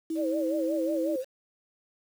sine tone with pitch glide, 322.4 to 324.8 Hz, E4 to E4, -38 to -26 cents, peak -28 dBFS, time 0.1-1.16 s, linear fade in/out 5 ms, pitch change +12 cents, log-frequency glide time 0.38-0.81 s
sine tone with vibrato, 554.4 Hz, C#5, in tune, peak -28 dBFS, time 0.15-1.25 s, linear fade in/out 50 ms, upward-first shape sine, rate 5.5 Hz, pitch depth 150 cents each way
effects 8-bit

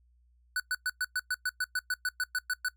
square tone bursts, 1490 Hz, F#6, 12 cents sharp, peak -28 dBFS, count 15, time 0.56-2.685 s, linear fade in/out 2 ms, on 39 ms, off 110 ms, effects noise-tail reverb RT60 0.1 s tail -20 dB re dry + added 60 Hz sine -62 dBFS peak until 2.76 s

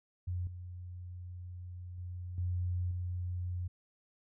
sine tone with level steps, 89.4 Hz, F2, 41 cents sharp, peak -33 / -42 / -39 / -31 / -34 dBFS, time 0.27-3.68 s, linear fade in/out 10 ms, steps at 0.47 / 1.98 / 2.38 / 2.91 s, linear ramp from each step 2 ms, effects none

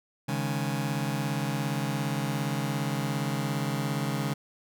sawtooth chord, C# suspended second, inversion none, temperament just, 138.59 / 155.92 / 207.9 Hz, C#3 / D#3 / G#3, 0 / +4 / +2 cents, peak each -26 / -29 / -29 dBFS, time 0.28-4.34 s, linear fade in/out 10 ms, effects none

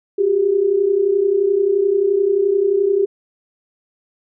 sine tone pair together, 370 / 401.5 Hz, F#4 / G4, 0 / +41 cents, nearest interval minor second, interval 141 cents, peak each -19 / -14 dBFS, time 0.18-3.06 s, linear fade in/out 10 ms, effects none

